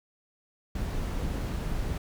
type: noise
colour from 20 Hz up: brown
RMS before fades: -31 dBFS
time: 0.75-1.98 s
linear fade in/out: 5 ms
effects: none